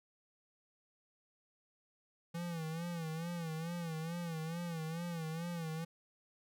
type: tone with vibrato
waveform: square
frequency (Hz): 165.9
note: E3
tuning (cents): +11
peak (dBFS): -39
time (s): 2.34-5.85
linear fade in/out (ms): 10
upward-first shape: sine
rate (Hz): 2.3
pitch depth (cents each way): 85
effects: none